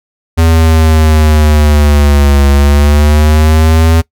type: linear two-way sweep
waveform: square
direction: down then up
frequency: 82.41 to 69.8 to 82.41 Hz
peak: -5 dBFS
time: 0.37-4.02 s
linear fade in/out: 20 ms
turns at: 2.48 s
effects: noise-tail reverb RT60 0.1 s tail -21 dB re dry